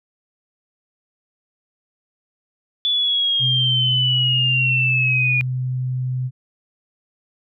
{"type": "linear sweep", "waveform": "sine", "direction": "down", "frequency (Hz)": [3461, 2430], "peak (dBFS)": -16, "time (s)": [2.85, 5.41], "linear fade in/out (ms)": 0}
{"type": "tone", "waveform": "sine", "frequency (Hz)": 127.7, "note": "C3", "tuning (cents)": -42, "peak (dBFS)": -20, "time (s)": [3.39, 6.31], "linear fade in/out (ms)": 50}
{"effects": []}